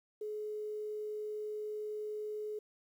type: tone with quantisation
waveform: sine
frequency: 424.5 Hz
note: G#4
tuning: 38 cents sharp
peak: -37 dBFS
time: 0.21-2.59 s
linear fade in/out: 5 ms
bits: 11
effects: none